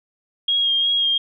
sine tone with vibrato, 3257 Hz, G#7, 34 cents flat, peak -16 dBFS, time 0.48-1.18 s, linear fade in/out 5 ms, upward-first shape sine, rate 2.8 Hz, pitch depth 25 cents each way, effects none

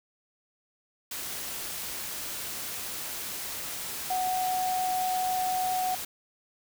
sine tone in noise, 740 Hz, F#5, in tune, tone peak -26 dBFS, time 4.1-5.95 s, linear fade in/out 5 ms, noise white, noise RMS -36 dBFS, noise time 1.11-6.05 s, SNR +7 dB, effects none

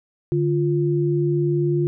sine tone pair together, 146.83 / 348.8 Hz, D3 / F4, 0 / -2 cents, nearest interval octave + minor third, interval 1498 cents, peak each -20 dBFS, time 0.32-1.87 s, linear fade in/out 0 ms, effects none

